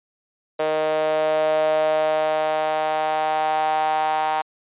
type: tone with high-pass filter sweep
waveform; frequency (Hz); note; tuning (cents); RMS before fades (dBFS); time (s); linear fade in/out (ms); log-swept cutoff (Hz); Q
sawtooth; 155.56; D#3; 0; -21; 0.59-4.42; 10; 550 to 830; 6.8
effects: resampled to 8000 Hz